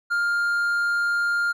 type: tone with hard clipping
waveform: triangle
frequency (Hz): 1404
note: F6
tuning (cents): +9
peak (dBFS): -21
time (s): 0.1-1.53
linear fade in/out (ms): 20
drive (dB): 6
effects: none